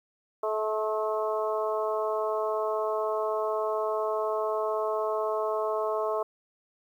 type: harmonic tone with a mistuned harmonic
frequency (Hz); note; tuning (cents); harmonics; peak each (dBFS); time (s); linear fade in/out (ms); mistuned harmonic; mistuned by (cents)
215.9; A3; -33; 2 / 3 / 4 / 5 / 6; -30 / -30 / -37 / -33 / -39; 0.43-6.23; 5; 4; +18
effects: 10-bit